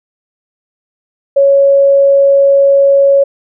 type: tone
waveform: sine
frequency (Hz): 555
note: C#5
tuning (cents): +2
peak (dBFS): -4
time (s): 1.36-3.24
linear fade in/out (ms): 10
effects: none